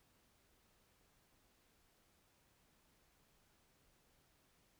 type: silence
effects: pink hiss -74 dBFS RMS until 4.79 s